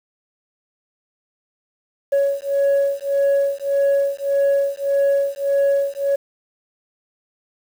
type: beating tone pair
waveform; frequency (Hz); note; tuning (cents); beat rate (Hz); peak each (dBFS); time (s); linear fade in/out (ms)
sine; 557 / 558.7; C#5 / C#5; +8 / +13; 1.7; -17; 2.12-6.16; 10
effects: tanh soft clip ceiling -12 dBFS + 7-bit